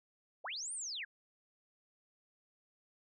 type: linear two-way sweep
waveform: sine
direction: up then down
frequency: 415.3 to 9370 to 1460 Hz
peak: -39 dBFS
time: 0.44-1.05 s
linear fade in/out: 10 ms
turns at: 0.73 s
effects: none